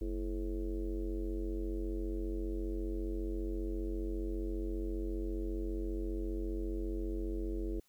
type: tone with frequency modulation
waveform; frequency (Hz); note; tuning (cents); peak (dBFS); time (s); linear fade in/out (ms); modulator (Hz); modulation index
sine; 142.2; C#3; +45; -34; 0.01-7.8; 5; 94.8; 3
effects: white hiss -72 dBFS RMS until 7.88 s